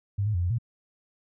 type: tone with pitch steps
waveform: sine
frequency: 100.3 / 107 / 87.6 / 88.3 / 116.9 Hz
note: G2 / A2 / F2 / F2 / A#2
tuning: +40 / -48 / +6 / +20 / +5 cents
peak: -23 dBFS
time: 0.18-0.585 s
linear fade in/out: 10 ms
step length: 81 ms
effects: none